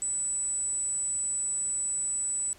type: tone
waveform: sine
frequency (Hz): 7940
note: B8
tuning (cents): +8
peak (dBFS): -27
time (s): 0.02-2.53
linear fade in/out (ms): 0
effects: pink hiss -55 dBFS RMS until 2.58 s + low-pass 12000 Hz 12 dB/octave